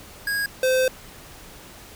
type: tone pair in turn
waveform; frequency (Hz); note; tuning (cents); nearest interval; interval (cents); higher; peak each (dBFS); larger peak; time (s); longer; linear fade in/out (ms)
square; 1643 / 516.5; G#6 / C5; -19 / -22; octave + minor sixth; 2003; first; -23 / -18; second; 0.27-0.46 / 0.63-0.88; second; 2
effects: pink hiss -44 dBFS RMS until 1.95 s